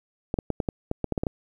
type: clicks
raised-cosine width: 2 ms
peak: -12 dBFS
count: 11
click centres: 0.341 / 0.388 / 0.503 / 0.602 / 0.688 / 0.914 / 1.043 / 1.123 / 1.178 / 1.235 / 1.268 s
effects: 9-bit